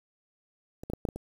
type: clicks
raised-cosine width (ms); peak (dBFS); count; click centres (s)
2; -27 / -22 / -17 / -15 / -20 / -24; 6; 0.835 / 0.9 / 0.935 / 1.052 / 1.088 / 1.16
effects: 8-bit